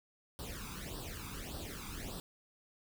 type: noise with flanger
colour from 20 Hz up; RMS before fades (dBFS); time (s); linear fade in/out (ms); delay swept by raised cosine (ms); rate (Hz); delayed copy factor
pink; -44; 0.39-2.2; 0; 0.22 to 0.84; 1.7; +0.8
effects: none